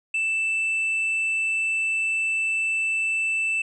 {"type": "tone", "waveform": "triangle", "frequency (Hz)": 2649, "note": "E7", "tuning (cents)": 8, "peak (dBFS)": -20, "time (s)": [0.14, 3.62], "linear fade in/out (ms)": 5, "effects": ["resampled to 22050 Hz"]}